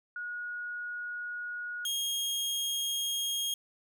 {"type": "tone pair in turn", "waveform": ["sine", "sawtooth"], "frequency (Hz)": [1449, 3253], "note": ["F#6", "G#7"], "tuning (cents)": [-37, -37], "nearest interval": "octave + major second", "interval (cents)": 1400, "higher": "second", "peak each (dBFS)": [-35, -27], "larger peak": "second", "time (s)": [[0.16, 1.85], [1.85, 3.54]], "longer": "neither", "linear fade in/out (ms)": 2, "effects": []}